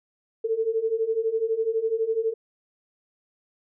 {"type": "beating tone pair", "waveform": "sine", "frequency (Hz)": [440, 452], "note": ["A4", "A4"], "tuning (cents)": [0, 47], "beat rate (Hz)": 12, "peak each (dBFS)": [-27, -24], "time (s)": [0.44, 2.34], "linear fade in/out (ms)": 10, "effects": []}